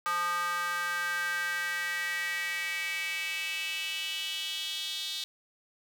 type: tone with high-pass filter sweep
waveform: square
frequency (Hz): 174.61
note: F3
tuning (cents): 0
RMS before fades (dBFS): -33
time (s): 0.06-5.24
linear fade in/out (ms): 0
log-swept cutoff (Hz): 1200 to 3700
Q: 4.7
effects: none